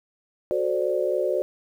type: chord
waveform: sine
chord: D dominant seventh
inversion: first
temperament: equal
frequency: 370 / 440 / 523.3 / 587.3 Hz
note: F#4 / A4 / C5 / D5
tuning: 0 / 0 / 0 / 0 cents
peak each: -26 / -31 / -26 / -26 dBFS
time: 0.51-1.42 s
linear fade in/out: 0 ms
effects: 9-bit